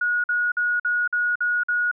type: tone bursts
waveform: sine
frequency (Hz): 1451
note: F#6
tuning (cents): -34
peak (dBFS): -19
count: 7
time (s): 0.01-1.914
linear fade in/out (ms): 5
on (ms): 230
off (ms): 49
effects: none